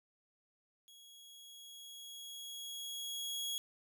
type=tone with level ramp; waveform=sawtooth; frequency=3322 Hz; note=G#7; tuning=in tune; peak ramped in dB=-54 to -33 dBFS; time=0.88-3.58 s; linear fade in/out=0 ms; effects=none